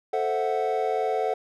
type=chord; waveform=triangle; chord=F# half-diminished seventh; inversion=first; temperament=equal; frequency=440 / 523.3 / 659.3 / 740 Hz; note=A4 / C5 / E5 / F#5; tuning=0 / 0 / 0 / 0 cents; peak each=-25 / -29 / -30 / -25 dBFS; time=0.13-1.34 s; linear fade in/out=5 ms; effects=none